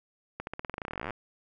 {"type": "accelerating click train", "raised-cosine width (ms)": 0.5, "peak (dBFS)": -20, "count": 25, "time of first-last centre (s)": [0.4, 1.107], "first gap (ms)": 71, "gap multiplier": 0.91, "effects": []}